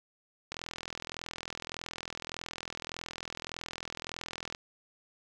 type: click train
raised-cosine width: 0.2 ms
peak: -20 dBFS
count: 169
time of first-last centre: 0.52-4.549 s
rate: 41.7 Hz
effects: none